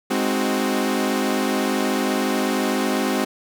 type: chord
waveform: sawtooth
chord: Ab dominant seventh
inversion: none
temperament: equal with one note detuned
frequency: 207.7 / 261.6 / 309.7 / 370 Hz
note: Ab3 / C4 / Eb4 / Gb4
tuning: 0 / 0 / -8 / 0 cents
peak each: -21 / -19 / -25 / -22 dBFS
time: 0.1-3.25 s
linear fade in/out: 10 ms
effects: none